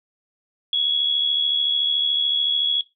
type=tone with amplitude modulation; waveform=sine; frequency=3352 Hz; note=G#7; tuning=15 cents sharp; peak=-16 dBFS; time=0.73-2.81 s; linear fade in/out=2 ms; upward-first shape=sine; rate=73.7 Hz; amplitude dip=50%; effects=noise-tail reverb RT60 0.2 s tail -17 dB re dry